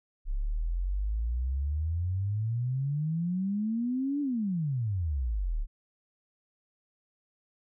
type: exponential two-way sweep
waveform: sine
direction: up then down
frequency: 32.68 to 293.7 to 32.68 Hz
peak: -27 dBFS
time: 0.25-5.67 s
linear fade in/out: 50 ms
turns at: 4.21 s
effects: none